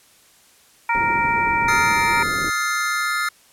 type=harmonic tone; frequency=466.2 Hz; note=A#4; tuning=in tune; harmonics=2 / 3 / 4 / 5; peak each=-19 / -26 / -27 / -22 dBFS; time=0.89-2.23 s; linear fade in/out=5 ms
type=low-pass noise; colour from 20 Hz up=white; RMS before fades=-31 dBFS; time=0.95-2.5 s; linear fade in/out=0 ms; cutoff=440 Hz; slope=24 dB/octave
type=chord; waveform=square; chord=F dominant seventh; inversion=third; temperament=just; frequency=1257.2 / 1396.9 / 1746.1 / 2095 Hz; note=Eb6 / F6 / A6 / C7; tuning=+18 / 0 / -14 / +2 cents; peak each=-26 / -25 / -28 / -27 dBFS; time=1.68-3.29 s; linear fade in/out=5 ms
effects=white hiss -53 dBFS RMS until 3.52 s + low-pass 12000 Hz 12 dB/octave